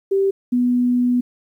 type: tone pair in turn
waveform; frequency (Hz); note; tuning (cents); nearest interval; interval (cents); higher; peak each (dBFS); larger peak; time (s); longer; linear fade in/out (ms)
sine; 390.7 / 246.1; G4 / B3; -6 / -6; minor sixth; 800; first; -14; neither; 0.11-0.31 / 0.52-1.21; second; 10
effects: 9-bit